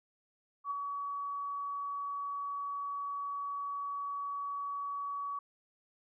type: tone with ADSR envelope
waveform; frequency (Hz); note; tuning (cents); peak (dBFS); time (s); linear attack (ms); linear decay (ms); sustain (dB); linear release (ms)
sine; 1133; C#6; +37; -31; 0.64-5.39; 69; 13; -4; 4
effects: none